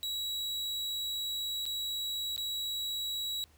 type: tone with dropouts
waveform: 40% pulse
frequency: 3888 Hz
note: B7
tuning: 28 cents flat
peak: -32 dBFS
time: 0.03-3.44 s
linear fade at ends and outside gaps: 0 ms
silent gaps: 1.655-1.663 / 2.363-2.378 s
effects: added 76 Hz sine -61 dBFS peak until 3.57 s + pink hiss -65 dBFS RMS until 3.57 s